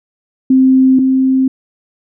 sine tone pair in turn, 261.7 / 262.8 Hz, C4 / C4, 0 / +8 cents, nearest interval unison, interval 8 cents, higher second, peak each -5 / -8 dBFS, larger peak first, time 0.5-0.99 / 0.99-1.48 s, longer neither, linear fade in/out 5 ms, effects none

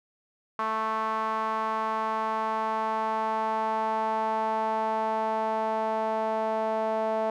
sawtooth tone with band-pass filter sweep, 220 Hz, A3, in tune, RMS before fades -28 dBFS, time 0.59-7.3 s, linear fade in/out 2 ms, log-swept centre 1100 to 730 Hz, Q 4, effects none

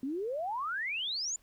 sine exponential sweep, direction up, 252.5 to 7180 Hz, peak -32 dBFS, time 0.03-1.36 s, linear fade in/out 2 ms, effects pink hiss -67 dBFS RMS until 1.42 s

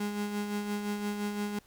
35% pulse tone with tremolo, 206.4 Hz, G#3, 10 cents flat, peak -28 dBFS, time 0-1.59 s, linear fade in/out 5 ms, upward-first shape sine, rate 5.8 Hz, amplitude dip 45%, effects pink hiss -62 dBFS RMS until 1.66 s

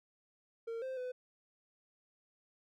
triangle tone with pitch steps, 458.4 / 522 / 503 Hz, A#4 / C5 / B4, -29 / -4 / +32 cents, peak -36 dBFS, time 0.67-1.12 s, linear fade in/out 10 ms, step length 150 ms, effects none

